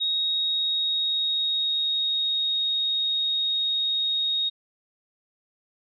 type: tone with pitch glide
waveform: sine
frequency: 3765 to 3741 Hz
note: A#7 to A#7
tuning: +16 to +5 cents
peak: -22 dBFS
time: 0-4.5 s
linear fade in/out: 20 ms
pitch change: -11 cents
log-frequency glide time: 0.43-2.62 s
effects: none